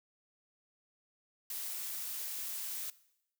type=noise; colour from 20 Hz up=blue; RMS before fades=-40 dBFS; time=1.5-2.9 s; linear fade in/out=2 ms; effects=noise-tail reverb RT60 0.8 s tail -19 dB re dry